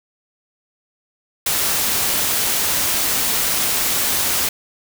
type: noise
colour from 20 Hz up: white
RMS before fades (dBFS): -19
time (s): 1.46-4.49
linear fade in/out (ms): 5
effects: none